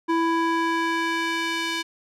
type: tone with band-pass filter sweep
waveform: square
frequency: 331.1 Hz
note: E4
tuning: 8 cents sharp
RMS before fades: -24 dBFS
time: 0.08-1.83 s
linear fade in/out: 20 ms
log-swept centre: 790 to 3200 Hz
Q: 0.98
effects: none